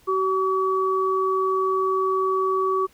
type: tone pair together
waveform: sine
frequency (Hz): 380 / 1138.7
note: F#4 / C#6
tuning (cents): +46 / +46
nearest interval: octave + perfect fifth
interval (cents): 1900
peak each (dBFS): -22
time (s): 0.07-2.87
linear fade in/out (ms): 20
effects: pink hiss -57 dBFS RMS until 2.93 s